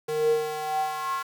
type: tone with high-pass filter sweep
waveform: square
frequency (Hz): 153.4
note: D#3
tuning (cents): -24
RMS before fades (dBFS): -27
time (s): 0.08-1.23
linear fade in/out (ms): 10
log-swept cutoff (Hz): 370 to 1200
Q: 8.4
effects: 8-bit